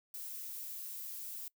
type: noise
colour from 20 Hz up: violet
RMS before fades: -44 dBFS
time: 0.14-1.48 s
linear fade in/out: 2 ms
effects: noise-tail reverb RT60 0.1 s tail -23 dB re dry